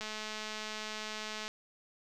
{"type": "click train", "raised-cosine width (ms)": 0.2, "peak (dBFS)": -23, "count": 317, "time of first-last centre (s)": [0.01, 1.48], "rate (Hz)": 215, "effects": []}